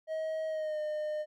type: tone with pitch glide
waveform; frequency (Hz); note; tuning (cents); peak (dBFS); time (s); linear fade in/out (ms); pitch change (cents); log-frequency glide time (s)
triangle; 634 to 608.2; D#5 to D#5; +32 to -40; -30; 0.07-1.26; 50; -72; 0.47-0.8
effects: none